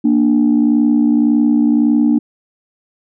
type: tone pair together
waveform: sine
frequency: 233.1 / 294.9 Hz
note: A#3 / D4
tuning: 0 / +7 cents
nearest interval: major third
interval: 407 cents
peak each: -11 dBFS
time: 0.04-2.19 s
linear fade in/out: 10 ms
effects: tanh soft clip ceiling -4 dBFS